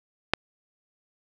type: click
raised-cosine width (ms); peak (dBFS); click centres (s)
0.3; -3; 0.336
effects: none